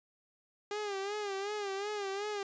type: tone with vibrato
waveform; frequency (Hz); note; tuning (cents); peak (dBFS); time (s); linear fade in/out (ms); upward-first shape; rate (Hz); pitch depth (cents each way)
sawtooth; 404.5; G#4; -46; -31; 0.71-2.43; 2; sine; 2.7; 79
effects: resampled to 16000 Hz